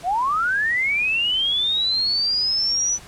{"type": "linear sweep", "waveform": "sine", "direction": "up", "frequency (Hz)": [659.3, 6000], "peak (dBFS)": -18, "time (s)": [0.03, 2.99], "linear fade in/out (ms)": 50, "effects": ["pink hiss -43 dBFS RMS until 3.07 s", "low-pass 10000 Hz 12 dB/octave"]}